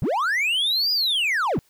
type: linear two-way sweep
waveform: triangle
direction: up then down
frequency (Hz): 89 to 4978 to 89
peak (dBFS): -18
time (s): 0.02-1.59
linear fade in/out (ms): 0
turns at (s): 0.92
effects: white hiss -62 dBFS RMS until 1.69 s